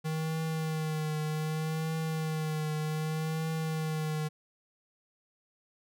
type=tone with vibrato; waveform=square; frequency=156.9 Hz; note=D#3; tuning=15 cents sharp; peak=-31 dBFS; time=0.04-4.29 s; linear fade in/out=20 ms; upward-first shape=triangle; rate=0.65 Hz; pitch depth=39 cents each way; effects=none